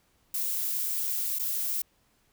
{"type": "noise with dropouts", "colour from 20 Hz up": "violet", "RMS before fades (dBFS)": -30, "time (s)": [0.34, 1.82], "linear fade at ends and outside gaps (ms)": 5, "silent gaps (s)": [1.387, 1.394], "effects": ["pink hiss -68 dBFS RMS until 2.32 s"]}